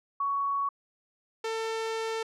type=tone pair in turn; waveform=sine / sawtooth; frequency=1118 / 447.7 Hz; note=C#6 / A4; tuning=+14 / +30 cents; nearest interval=octave + major third; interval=1584 cents; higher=first; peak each=-26 dBFS; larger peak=neither; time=0.2-0.69 / 1.44-2.23 s; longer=second; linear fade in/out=5 ms; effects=low-pass 7000 Hz 12 dB/octave